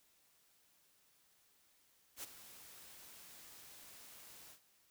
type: noise with ADSR envelope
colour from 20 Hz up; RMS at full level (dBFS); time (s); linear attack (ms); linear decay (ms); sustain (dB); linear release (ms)
white; -44; 2.16-4.6; 73; 19; -13; 95
effects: white hiss -72 dBFS RMS until 4.9 s